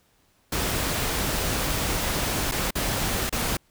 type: noise with dropouts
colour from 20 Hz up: pink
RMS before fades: -26 dBFS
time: 0.52-3.57 s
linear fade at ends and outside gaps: 5 ms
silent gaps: 2.514-2.519 / 2.708-2.753 / 3.295-3.325 s
effects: pink hiss -64 dBFS RMS until 3.7 s